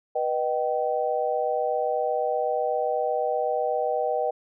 sine tone cluster, 488 / 616 / 771 Hz, B4 / D#5 / G5, -21 / -17 / -29 cents, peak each -27 dBFS, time 0.15-4.31 s, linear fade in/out 10 ms, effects none

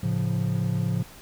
triangle chord, A augmented, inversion none, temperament equal, 110 / 138.59 / 174.61 Hz, A2 / C#3 / E#3, 0 / 0 / 0 cents, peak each -25 / -26 / -25 dBFS, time 0.03-1.03 s, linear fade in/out 5 ms, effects pink hiss -47 dBFS RMS until 1.21 s

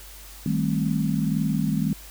sine chord, A half-diminished seventh, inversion second, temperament just, 158.4 / 198 / 220 / 264 Hz, Eb3 / G3 / A3 / C4, +31 / +18 / 0 / +16 cents, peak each -25 / -26 / -27 / -29 dBFS, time 0.46-1.93 s, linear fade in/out 2 ms, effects added 50 Hz sine -44 dBFS peak until 2.1 s + white hiss -45 dBFS RMS until 2.1 s

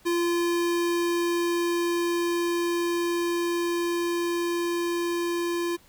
square tone with level ramp, 344.3 Hz, F4, 25 cents flat, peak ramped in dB -23 to -26 dBFS, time 0.05-5.77 s, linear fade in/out 20 ms, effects pink hiss -57 dBFS RMS until 5.88 s

